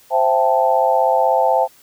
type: chord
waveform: sine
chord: A minor seventh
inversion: first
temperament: equal with one note detuned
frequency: 523.3 / 667.7 / 784 / 880 Hz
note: C5 / E5 / G5 / A5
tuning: 0 / +22 / 0 / 0 cents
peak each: -18 dBFS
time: 0.1-1.68 s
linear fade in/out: 50 ms
effects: white hiss -50 dBFS RMS until 1.82 s